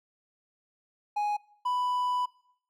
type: tone pair in turn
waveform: triangle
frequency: 830.6 / 992 Hz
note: G#5 / B5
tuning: 0 / +7 cents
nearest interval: minor third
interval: 307 cents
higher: second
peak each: -24 dBFS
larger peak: neither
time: 1.16-1.37 / 1.65-2.26 s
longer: second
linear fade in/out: 10 ms
effects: noise-tail reverb RT60 0.7 s tail -23 dB re dry